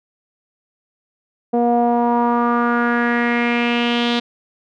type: tone with low-pass filter sweep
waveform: sawtooth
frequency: 238.3 Hz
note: A#3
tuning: 38 cents sharp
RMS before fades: -17 dBFS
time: 1.53-4.2 s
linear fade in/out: 10 ms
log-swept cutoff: 620 to 3700 Hz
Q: 4.2
effects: none